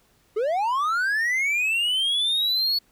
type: linear sweep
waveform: triangle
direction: up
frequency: 400.4 to 4435 Hz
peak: -19 dBFS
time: 0.36-2.79 s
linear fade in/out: 10 ms
effects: pink hiss -62 dBFS RMS until 2.91 s